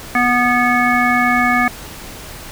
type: harmonic tone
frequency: 245 Hz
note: B3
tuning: 14 cents flat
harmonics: 1 / 3 / 5 / 7 / 9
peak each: -18 / -18 / -18 / -18 / -18 dBFS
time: 0.15-1.68 s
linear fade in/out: 2 ms
effects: pink hiss -33 dBFS RMS until 2.51 s